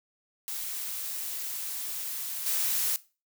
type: noise with level steps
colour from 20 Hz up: blue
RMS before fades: -35 / -28 dBFS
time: 0.48-2.96 s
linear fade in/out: 0 ms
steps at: 2.46 s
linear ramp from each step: 5 ms
effects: noise-tail reverb RT60 0.3 s tail -18 dB re dry